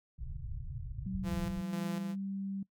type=low-pass noise; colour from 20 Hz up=pink; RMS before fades=-41 dBFS; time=0.18-1.62 s; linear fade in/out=10 ms; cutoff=150 Hz; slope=96 dB/octave
type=tone with pitch glide; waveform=sine; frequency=189.1 to 195.54 Hz; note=F#3 to G3; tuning=+38 to -4 cents; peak=-35 dBFS; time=1.06-2.63 s; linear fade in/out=5 ms; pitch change=+58 cents; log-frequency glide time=1.68-1.77 s
type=tone with tremolo; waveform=sawtooth; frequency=170.2 Hz; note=F3; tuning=44 cents flat; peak=-33 dBFS; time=1.23-2.16 s; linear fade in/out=50 ms; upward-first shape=square; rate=2 Hz; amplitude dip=50%
effects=noise-tail reverb RT60 0.1 s tail -21 dB re dry